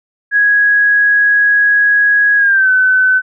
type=tone with pitch glide; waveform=sine; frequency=1661 to 1514.4 Hz; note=G#6 to F#6; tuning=0 to +40 cents; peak=-7 dBFS; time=0.31-3.22 s; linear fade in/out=50 ms; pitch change=-160 cents; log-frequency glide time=2.37-2.7 s; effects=none